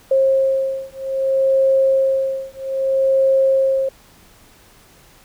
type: beating tone pair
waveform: sine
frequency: 535 / 535.62 Hz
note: C5 / C5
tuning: +38 / +40 cents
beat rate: 0.62 Hz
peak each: -17 dBFS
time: 0.11-3.89 s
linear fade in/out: 5 ms
effects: pink hiss -49 dBFS RMS until 5.24 s